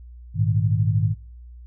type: chord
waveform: sine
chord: Ab suspended second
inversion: none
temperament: equal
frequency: 103.83 / 116.54 / 155.56 Hz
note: Ab2 / Bb2 / Eb3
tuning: 0 / 0 / 0 cents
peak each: -20 / -23 / -24 dBFS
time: 0.34-1.15 s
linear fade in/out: 50 ms
effects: noise-tail reverb RT60 0.5 s tail -26 dB re dry + added 60 Hz sine -39 dBFS peak until 1.66 s